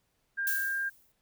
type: tone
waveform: sine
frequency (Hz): 1600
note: G6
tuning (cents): +35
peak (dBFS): -29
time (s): 0.37-0.9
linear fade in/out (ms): 20
type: noise with exponential decay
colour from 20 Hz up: violet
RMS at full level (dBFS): -30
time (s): 0.47-1.12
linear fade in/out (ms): 1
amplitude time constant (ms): 140
effects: pink hiss -75 dBFS RMS until 1.21 s